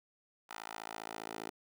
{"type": "tone with high-pass filter sweep", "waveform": "10% pulse", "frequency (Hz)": 55, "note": "A1", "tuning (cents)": 0, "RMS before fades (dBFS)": -45, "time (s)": [0.49, 1.5], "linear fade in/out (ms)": 10, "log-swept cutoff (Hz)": [1000, 420], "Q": 1.4, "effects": []}